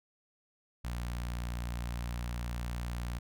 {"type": "tone with notch filter", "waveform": "sawtooth", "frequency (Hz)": 59.5, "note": "A#1", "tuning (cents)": 36, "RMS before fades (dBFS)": -37, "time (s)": [0.84, 3.19], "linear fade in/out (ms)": 10, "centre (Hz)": 390, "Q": 0.79, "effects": []}